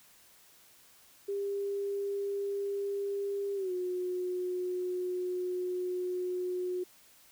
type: tone with pitch glide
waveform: sine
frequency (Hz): 400 to 362.6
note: G4 to F#4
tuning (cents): +35 to -35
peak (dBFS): -31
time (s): 1.28-6.84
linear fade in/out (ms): 10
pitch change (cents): -170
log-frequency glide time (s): 3.55-3.72
effects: white hiss -60 dBFS RMS until 7.31 s